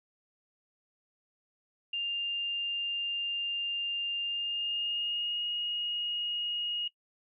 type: tone with pitch glide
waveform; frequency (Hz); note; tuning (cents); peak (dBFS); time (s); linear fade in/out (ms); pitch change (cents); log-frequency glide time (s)
sine; 2800 to 2874; F7 to F7; +4 to +49; -30; 1.93-6.88; 5; +45; 4.23-5.45
effects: noise-tail reverb RT60 0.1 s tail -21 dB re dry